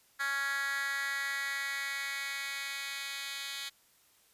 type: tone with high-pass filter sweep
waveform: 10% pulse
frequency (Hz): 277.2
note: C#4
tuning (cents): 0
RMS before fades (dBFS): -36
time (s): 0.19-3.7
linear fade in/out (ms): 20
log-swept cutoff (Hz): 1600 to 2800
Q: 3.9
effects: white hiss -66 dBFS RMS until 4.33 s + resampled to 32000 Hz